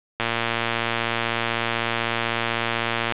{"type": "click train", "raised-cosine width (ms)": 0.3, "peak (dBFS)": -6, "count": 340, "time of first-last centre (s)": [0.2, 3.122], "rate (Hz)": 116, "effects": ["resampled to 8000 Hz", "7-bit"]}